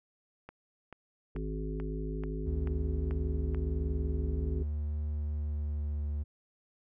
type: click train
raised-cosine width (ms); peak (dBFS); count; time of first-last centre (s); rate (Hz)
0.5; -30; 8; 0.49-3.547; 2.29
type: harmonic tone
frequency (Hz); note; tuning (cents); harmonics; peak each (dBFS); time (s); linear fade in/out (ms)
52.6; G#1; +23; 1 / 3 / 5 / 7 / 8; -35 / -40 / -42 / -43 / -44; 1.35-4.63; 5
type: tone with vibrato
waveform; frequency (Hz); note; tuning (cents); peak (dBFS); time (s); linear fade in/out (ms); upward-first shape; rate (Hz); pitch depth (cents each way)
triangle; 74.2; D2; +18; -29; 2.45-6.24; 20; triangle; 0.48; 17
effects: none